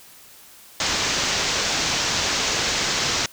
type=low-pass noise; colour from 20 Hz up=white; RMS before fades=-23 dBFS; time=0.8-3.26 s; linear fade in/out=2 ms; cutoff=6800 Hz; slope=48 dB/octave; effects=white hiss -47 dBFS RMS until 3.32 s